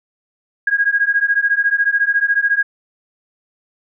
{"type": "beating tone pair", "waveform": "sine", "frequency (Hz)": [1631, 1645], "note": ["G#6", "G#6"], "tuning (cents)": [-32, -17], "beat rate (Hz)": 14, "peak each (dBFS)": -16, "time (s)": [0.67, 2.63], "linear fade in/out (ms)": 5, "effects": []}